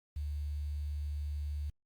sine tone with quantisation, 73.42 Hz, D2, in tune, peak -34 dBFS, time 0.16-1.7 s, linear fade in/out 5 ms, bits 10, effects Opus 48 kbps

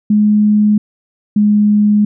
sine tone pair in turn, 210.1 / 208.6 Hz, G#3 / G#3, +20 / +8 cents, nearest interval unison, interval 12 cents, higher first, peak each -7 dBFS, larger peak neither, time 0.1-0.78 / 1.36-2.05 s, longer second, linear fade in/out 5 ms, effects none

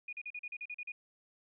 sine tone bursts, 2454 Hz, D#7, 25 cents flat, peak -39 dBFS, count 10, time 0.08-0.92 s, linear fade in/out 5 ms, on 48 ms, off 40 ms, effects none

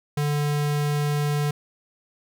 square tone, 146.83 Hz, D3, in tune, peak -22 dBFS, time 0.17-1.51 s, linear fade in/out 5 ms, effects none

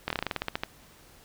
slowing click train, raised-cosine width 0.3 ms, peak -12 dBFS, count 13, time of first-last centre 0.08-0.635 s, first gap 23 ms, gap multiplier 1.12, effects pink hiss -55 dBFS RMS until 1.24 s

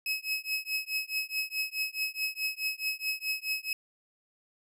30% pulse tone with tremolo, 2565 Hz, E7, 48 cents flat, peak -24 dBFS, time 0.06-3.73 s, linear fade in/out 2 ms, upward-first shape triangle, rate 4.7 Hz, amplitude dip 100%, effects none

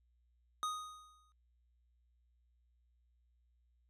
square tone with exponential decay, 1244.5 Hz, D#6, in tune, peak -34 dBFS, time 0.63-1.32 s, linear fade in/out 0 ms, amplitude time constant 150 ms, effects added 60 Hz sine -70 dBFS peak until 3.89 s + low-pass 10000 Hz 12 dB/octave

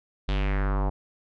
square tone with low-pass filter sweep, 49 Hz, G1, in tune, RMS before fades -25 dBFS, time 0.28-0.9 s, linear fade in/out 10 ms, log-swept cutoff 3700 to 830 Hz, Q 2.9, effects none

